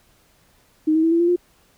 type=tone with pitch steps; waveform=sine; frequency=311.1 / 319.1 / 327.3 / 335.7 / 344.4 / 353.3 Hz; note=D#4 / D#4 / E4 / E4 / F4 / F4; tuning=0 / +44 / -12 / +32 / -24 / +20 cents; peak=-14 dBFS; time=0.87-1.362 s; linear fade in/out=10 ms; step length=82 ms; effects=pink hiss -58 dBFS RMS until 1.77 s